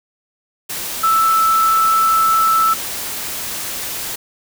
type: tone in noise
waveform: sine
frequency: 1318.5 Hz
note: E6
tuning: in tune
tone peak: -11 dBFS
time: 1.03-2.74 s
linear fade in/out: 10 ms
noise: white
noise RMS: -25 dBFS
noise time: 0.69-4.16 s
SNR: +11 dB
effects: none